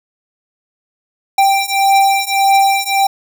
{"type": "beating tone pair", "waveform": "square", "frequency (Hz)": [784, 785.7], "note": ["G5", "G5"], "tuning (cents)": [0, 4], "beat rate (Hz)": 1.7, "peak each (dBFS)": [-14, -13], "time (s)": [1.38, 3.07], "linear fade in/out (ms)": 5, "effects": []}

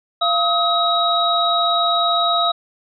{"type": "tone cluster", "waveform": "sine", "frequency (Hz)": [689, 1272, 3819], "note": ["F5", "D#6", "A#7"], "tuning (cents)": [-24, 38, 41], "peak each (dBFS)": -19, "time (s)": [0.21, 2.52], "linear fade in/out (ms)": 10, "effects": []}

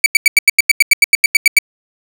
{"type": "tone bursts", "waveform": "40% pulse", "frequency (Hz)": 2289, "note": "D7", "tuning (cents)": -45, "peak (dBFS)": -3, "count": 15, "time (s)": [0.04, 1.587], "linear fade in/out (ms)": 2, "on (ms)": 21, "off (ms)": 88, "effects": []}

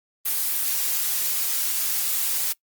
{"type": "noise", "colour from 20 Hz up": "blue", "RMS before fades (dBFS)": -24, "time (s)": [0.25, 2.53], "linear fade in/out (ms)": 10, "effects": ["noise-tail reverb RT60 0.1 s tail -22 dB re dry", "Opus 32 kbps"]}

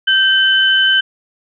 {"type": "tone pair together", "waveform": "sine", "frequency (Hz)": [1561, 3037], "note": ["G6", "F#7"], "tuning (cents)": [-8, 44], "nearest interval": "octave", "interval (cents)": 1152, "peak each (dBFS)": -12, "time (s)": [0.07, 1.01], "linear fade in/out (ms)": 10, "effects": []}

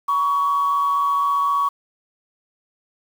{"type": "tone pair together", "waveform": "sine", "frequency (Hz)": [969, 1124], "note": ["B5", "C#6"], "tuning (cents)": [-33, 24], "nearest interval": "minor third", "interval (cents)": 257, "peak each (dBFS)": [-26, -16], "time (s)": [0.08, 1.69], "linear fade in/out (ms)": 10, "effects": ["tanh soft clip ceiling -11 dBFS", "7-bit"]}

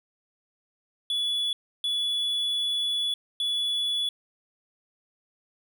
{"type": "tone bursts at uneven times", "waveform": "triangle", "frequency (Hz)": 3419, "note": "G#7", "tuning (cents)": 50, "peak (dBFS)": -23, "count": 3, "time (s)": [[1.1, 1.53], [1.84, 3.14], [3.4, 4.09]], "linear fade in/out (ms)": 2, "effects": []}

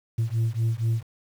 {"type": "beating tone pair", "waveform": "sine", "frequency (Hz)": [111.7, 115.9], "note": ["A2", "A#2"], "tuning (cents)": [27, -10], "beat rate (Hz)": 4.2, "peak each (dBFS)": -23, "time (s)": [0.18, 1.03], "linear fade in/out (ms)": 10, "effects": ["tanh soft clip ceiling -19 dBFS", "8-bit"]}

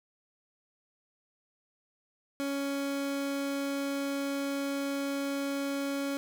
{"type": "tone", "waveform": "30% pulse", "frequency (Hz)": 278.7, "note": "C#4", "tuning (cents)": 9, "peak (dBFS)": -28, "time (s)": [2.4, 6.17], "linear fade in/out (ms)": 0, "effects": []}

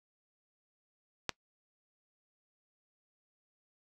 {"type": "click", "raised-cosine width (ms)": 0.2, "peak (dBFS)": -13, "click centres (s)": 1.293, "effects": ["noise-tail reverb RT60 0.1 s tail -23 dB re dry"]}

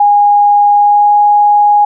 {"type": "tone with pitch glide", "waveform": "sine", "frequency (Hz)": [821, 827.2], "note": ["G#5", "G#5"], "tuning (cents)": [-20, -7], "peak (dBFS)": -4, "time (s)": [0, 1.85], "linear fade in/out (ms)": 5, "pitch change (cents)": 13, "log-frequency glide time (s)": [0.73, 1.14], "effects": []}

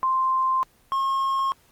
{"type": "tone pair in turn", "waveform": ["sine", "triangle"], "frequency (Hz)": [1046.5, 1079], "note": ["C6", "C#6"], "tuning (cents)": [0, -47], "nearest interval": "minor second", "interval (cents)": 53, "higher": "second", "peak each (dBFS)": -19, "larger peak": "neither", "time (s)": [[0.03, 0.63], [0.92, 1.52]], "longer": "neither", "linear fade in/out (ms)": 0, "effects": ["pink hiss -59 dBFS RMS until 1.71 s", "Opus 24 kbps"]}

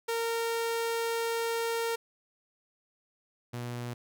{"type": "tone pair in turn", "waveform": "sawtooth", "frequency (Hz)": [460.6, 120.94], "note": ["A#4", "B2"], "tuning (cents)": [-21, -36], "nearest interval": "octave + major seventh", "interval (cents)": 2315, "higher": "first", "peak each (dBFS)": [-25, -31], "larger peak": "first", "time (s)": [[0.08, 1.96], [3.53, 3.94]], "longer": "first", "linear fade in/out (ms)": 10, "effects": []}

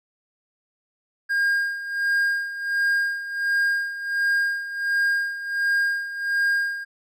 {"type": "tone with tremolo", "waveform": "triangle", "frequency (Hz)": 1616, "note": "G#6", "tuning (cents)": -48, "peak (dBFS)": -16, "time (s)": [1.29, 6.85], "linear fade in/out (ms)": 20, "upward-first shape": "sine", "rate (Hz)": 1.4, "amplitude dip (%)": 75, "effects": []}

